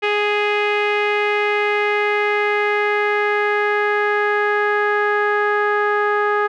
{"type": "tone with low-pass filter sweep", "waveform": "sawtooth", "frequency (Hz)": 415.3, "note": "G#4", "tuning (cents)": 0, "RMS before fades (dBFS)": -18, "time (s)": [0.02, 6.48], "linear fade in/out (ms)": 20, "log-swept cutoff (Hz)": [2500, 1500], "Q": 3.5, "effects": []}